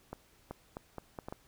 clicks, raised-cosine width 1 ms, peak -26 dBFS, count 7, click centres 0.13 / 0.51 / 0.769 / 0.983 / 1.188 / 1.285 / 1.325 s, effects pink hiss -65 dBFS RMS until 1.47 s

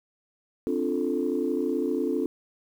sine chord, D minor seventh, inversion third, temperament equal, 261.6 / 293.7 / 349.2 / 440 Hz, C4 / D4 / F4 / A4, 0 / 0 / 0 / 0 cents, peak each -29 dBFS, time 0.67-2.26 s, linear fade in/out 0 ms, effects tanh soft clip ceiling -15 dBFS + 9-bit

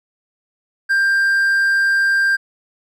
triangle tone, 1588 Hz, G6, 22 cents sharp, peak -11 dBFS, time 0.89-2.37 s, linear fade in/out 20 ms, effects none

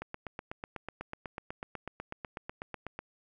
click train, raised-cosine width 0.5 ms, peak -23 dBFS, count 25, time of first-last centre 0.02-2.99 s, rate 8.08 Hz, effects none

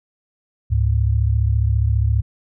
sine tone pair together, 71.24 / 106 Hz, C#2 / G#2, +48 / +36 cents, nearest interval perfect fifth, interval 688 cents, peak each -17 dBFS, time 0.7-2.22 s, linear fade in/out 20 ms, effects none

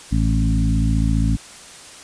harmonic tone with a mistuned harmonic, 54.8 Hz, A1, 6 cents flat, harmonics 1 / 2 / 3 / 4 / 5, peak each -18 / -21 / -23 / -24 / -25 dBFS, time 0.11-1.37 s, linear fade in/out 20 ms, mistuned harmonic 2, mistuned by +16 cents, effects white hiss -40 dBFS RMS until 2.03 s + resampled to 22050 Hz

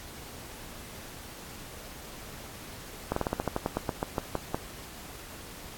slowing click train, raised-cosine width 1 ms, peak -13 dBFS, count 15, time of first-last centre 3.12-4.545 s, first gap 44 ms, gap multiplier 1.12, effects pink hiss -45 dBFS RMS until 5.77 s + AAC 64 kbps

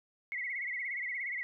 sine tone with vibrato, 2072 Hz, C7, 17 cents flat, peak -34 dBFS, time 0.32-1.43 s, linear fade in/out 0 ms, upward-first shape sine, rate 17 Hz, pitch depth 120 cents each way, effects none

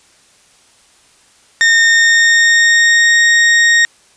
40% pulse tone with pitch glide, 1833 to 1860.7 Hz, A#6 to A#6, -30 to -4 cents, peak -6 dBFS, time 1.61-3.85 s, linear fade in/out 0 ms, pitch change +26 cents, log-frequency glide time 1.83-3.2 s, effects white hiss -49 dBFS RMS until 4.16 s + resampled to 22050 Hz

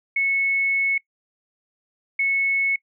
sine tone pair in turn, 2200 / 2200 Hz, C#7 / C#7, -14 / -14 cents, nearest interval unison, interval 0 cents, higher neither, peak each -18 dBFS, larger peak neither, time 0.16-0.98 / 2.19-2.76 s, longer first, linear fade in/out 5 ms, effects noise-tail reverb RT60 0.1 s tail -23 dB re dry

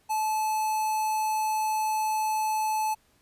square tone with notch filter, 866 Hz, A5, 28 cents flat, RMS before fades -27 dBFS, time 0.09-2.95 s, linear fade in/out 20 ms, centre 3400 Hz, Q 1, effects pink hiss -65 dBFS RMS until 3.21 s + resampled to 32000 Hz

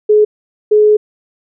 sine tone pair in turn, 423.3 / 423.3 Hz, G#4 / G#4, +33 / +33 cents, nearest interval unison, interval 0 cents, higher neither, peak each -5 dBFS, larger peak neither, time 0.09-0.25 / 0.71-0.97 s, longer second, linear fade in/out 10 ms, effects none

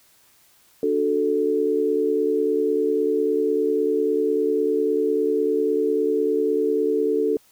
sine chord, D major, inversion none, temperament equal, 293.7 / 370 / 440 Hz, D4 / F#4 / A4, 0 / 0 / 0 cents, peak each -25 / -25 / -20 dBFS, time 0.83-7.37 s, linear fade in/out 2 ms, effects white hiss -57 dBFS RMS until 7.51 s

